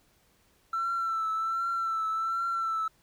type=tone with vibrato; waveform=triangle; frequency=1337 Hz; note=E6; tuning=24 cents sharp; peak=-24 dBFS; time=0.73-2.88 s; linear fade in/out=5 ms; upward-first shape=triangle; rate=1.3 Hz; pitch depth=42 cents each way; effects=tanh soft clip ceiling -24 dBFS + pink hiss -66 dBFS RMS until 3.02 s